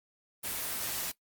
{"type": "noise", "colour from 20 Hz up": "white", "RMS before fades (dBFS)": -35, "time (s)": [0.43, 1.12], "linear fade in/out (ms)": 20, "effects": ["noise-tail reverb RT60 0.1 s tail -17 dB re dry", "Opus 24 kbps"]}